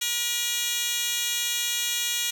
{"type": "tone with high-pass filter", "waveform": "10% pulse", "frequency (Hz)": 478.4, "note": "A#4", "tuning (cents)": 45, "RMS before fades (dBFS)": -27, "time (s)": [0.01, 2.31], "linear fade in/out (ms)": 10, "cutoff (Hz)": 4000, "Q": 1.8, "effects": []}